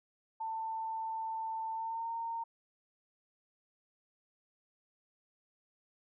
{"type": "tone with pitch glide", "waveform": "sine", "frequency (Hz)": [892, 918.1], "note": ["A5", "A#5"], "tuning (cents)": [23, -27], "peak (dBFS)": -35, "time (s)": [0.4, 2.44], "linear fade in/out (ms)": 10, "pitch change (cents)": 50, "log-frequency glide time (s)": [1.72, 2.08], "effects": []}